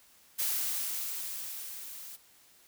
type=noise with level ramp; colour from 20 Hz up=blue; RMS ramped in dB=-30 to -46 dBFS; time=0.38-2.17 s; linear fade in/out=20 ms; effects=white hiss -61 dBFS RMS until 2.67 s